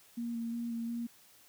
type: tone with vibrato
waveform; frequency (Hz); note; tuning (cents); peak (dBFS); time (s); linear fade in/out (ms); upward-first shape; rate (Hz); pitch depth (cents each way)
sine; 233.1; A#3; 0; -34; 0.17-1.07; 10; square; 2.8; 15
effects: white hiss -61 dBFS RMS until 1.48 s